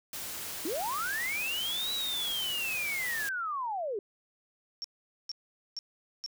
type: noise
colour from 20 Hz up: white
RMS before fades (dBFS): -39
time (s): 0.13-3.29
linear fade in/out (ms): 2
type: linear two-way sweep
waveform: sine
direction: up then down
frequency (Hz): 277.2 to 3951 to 378.9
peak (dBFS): -31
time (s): 0.65-3.99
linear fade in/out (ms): 2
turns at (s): 1.92
type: tone bursts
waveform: sine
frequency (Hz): 5500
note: F8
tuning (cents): -27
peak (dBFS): -34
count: 4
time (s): 4.82-6.262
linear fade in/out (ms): 0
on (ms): 23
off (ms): 450
effects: none